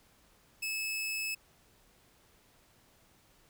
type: tone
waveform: sawtooth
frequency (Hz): 2600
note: E7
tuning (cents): -24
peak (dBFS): -30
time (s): 0.62-1.35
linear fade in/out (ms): 10
effects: pink hiss -65 dBFS RMS until 3.49 s